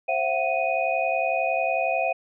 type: tone cluster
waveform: sine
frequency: 531 / 676 / 747 / 2488 Hz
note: C5 / E5 / F#5 / D#7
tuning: +25 / +43 / +16 / -1 cents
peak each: -29 / -25 / -27 / -28 dBFS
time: 0.08-2.13 s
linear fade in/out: 10 ms
effects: none